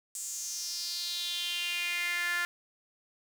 sawtooth tone with high-pass filter sweep, 349.2 Hz, F4, in tune, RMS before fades -34 dBFS, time 0.15-2.45 s, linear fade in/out 0 ms, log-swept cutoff 7800 to 1600 Hz, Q 4.6, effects 10-bit

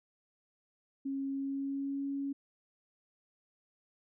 sine tone with pitch glide, 273 to 277.9 Hz, C#4 to C#4, -26 to +4 cents, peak -33 dBFS, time 1.05-2.33 s, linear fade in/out 10 ms, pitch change +30 cents, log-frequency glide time 1.29-2.05 s, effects none

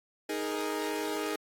sawtooth chord, D# suspended fourth, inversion none, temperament equal, 311.1 / 415.3 / 466.2 Hz, D#4 / G#4 / A#4, 0 / 0 / 0 cents, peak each -31 / -31 / -34 dBFS, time 0.29-1.36 s, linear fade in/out 5 ms, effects AAC 64 kbps

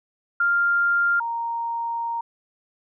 sine tone pair in turn, 1396.9 / 930.2 Hz, F6 / A#5, 0 / -4 cents, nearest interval perfect fifth, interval 704 cents, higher first, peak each -17 / -24 dBFS, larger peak first, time 0.4-1.2 / 1.2-2.21 s, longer second, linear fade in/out 5 ms, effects none

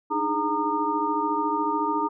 sine tone cluster, 299.2 / 313.1 / 416.6 / 922 / 1216 Hz, D4 / D#4 / G#4 / A#5 / D#6, +32 / +11 / +5 / -19 / -40 cents, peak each -31 / -31 / -32 / -25 / -29 dBFS, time 0.1-2.09 s, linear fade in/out 20 ms, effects none

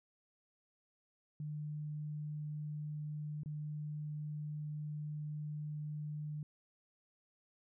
sine tone with dropouts, 150.3 Hz, D3, 40 cents sharp, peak -39 dBFS, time 1.4-6.43 s, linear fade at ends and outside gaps 2 ms, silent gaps 3.434-3.459 s, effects none

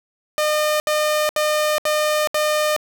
sawtooth tone bursts, 607 Hz, D#5, 43 cents flat, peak -13 dBFS, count 5, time 0.38-2.764 s, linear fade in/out 0 ms, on 420 ms, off 71 ms, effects none

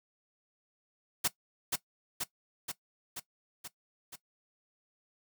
white noise with echo, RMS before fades -28 dBFS, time 1.24-1.28 s, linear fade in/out 10 ms, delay 480 ms, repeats 6, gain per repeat -3 dB, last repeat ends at 4.16 s, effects noise-tail reverb RT60 0.1 s tail -17 dB re dry

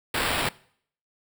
white noise with sample-and-hold, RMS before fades -26 dBFS, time 0.14-0.49 s, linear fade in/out 5 ms, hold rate 6300 Hz, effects noise-tail reverb RT60 0.6 s tail -22 dB re dry

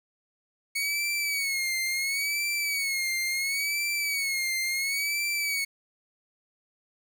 sawtooth tone with vibrato, 2217 Hz, C#7, in tune, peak -23 dBFS, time 0.75-5.65 s, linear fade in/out 10 ms, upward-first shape sine, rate 0.72 Hz, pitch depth 95 cents each way, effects 9-bit

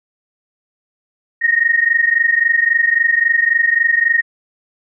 sine tone pair together, 1850 / 1873.7 Hz, A#6 / A#6, -14 / +8 cents, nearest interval unison, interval 22 cents, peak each -14 dBFS, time 1.41-4.22 s, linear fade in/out 20 ms, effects none

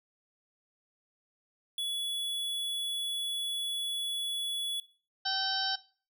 square tone, 3400 Hz, G#7, 40 cents sharp, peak -32 dBFS, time 1.78-4.8 s, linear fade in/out 2 ms
harmonic tone, 770 Hz, G5, 31 cents flat, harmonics 1 / 2 / 4 / 5 / 6 / 7, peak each -36 / -36 / -36 / -36 / -36 / -36 dBFS, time 5.25-5.76 s, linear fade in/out 10 ms
effects noise-tail reverb RT60 0.4 s tail -19 dB re dry

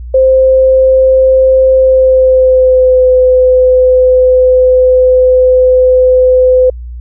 sine tone with pitch glide, 523.3 to 509 Hz, C5 to C5, 0 to -48 cents, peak -3 dBFS, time 0.14-6.7 s, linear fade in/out 5 ms, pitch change -48 cents, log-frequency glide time 1.74-3.08 s, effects added 60 Hz sine -21 dBFS peak until 7 s

